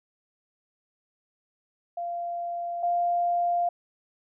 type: tone pair in turn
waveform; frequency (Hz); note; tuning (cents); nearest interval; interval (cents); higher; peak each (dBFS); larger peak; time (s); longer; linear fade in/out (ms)
sine; 692 / 697.6; F5 / F5; -16 / -2; unison; 14; second; -29 / -22; second; 1.97-2.83 / 2.83-3.69; neither; 5
effects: none